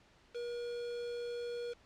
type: tone with quantisation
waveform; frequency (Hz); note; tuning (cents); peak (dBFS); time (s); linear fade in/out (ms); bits
triangle; 478.4; A#4; +45; -36; 0.34-1.74; 20; 8
effects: pink hiss -65 dBFS RMS until 1.85 s + low-pass 5000 Hz 12 dB/octave